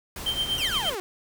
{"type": "noise", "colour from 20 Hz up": "pink", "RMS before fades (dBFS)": -36, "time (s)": [0.16, 0.95], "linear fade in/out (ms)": 2}
{"type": "tone with tremolo", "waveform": "triangle", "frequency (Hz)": 3136, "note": "G7", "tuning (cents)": 0, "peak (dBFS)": -20, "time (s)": [0.26, 0.9], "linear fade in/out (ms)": 5, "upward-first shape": "triangle", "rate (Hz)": 8.4, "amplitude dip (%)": 85}
{"type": "exponential sweep", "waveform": "sawtooth", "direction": "down", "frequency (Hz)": [3015, 349.2], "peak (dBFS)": -26, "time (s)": [0.58, 1], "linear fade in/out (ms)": 0}
{"effects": []}